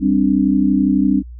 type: chord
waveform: sine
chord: G suspended fourth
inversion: none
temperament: equal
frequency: 196 / 261.6 / 293.7 Hz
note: G3 / C4 / D4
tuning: 0 / 0 / 0 cents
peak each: -16 dBFS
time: 0-1.23 s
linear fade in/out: 50 ms
effects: added 60 Hz sine -31 dBFS peak until 1.39 s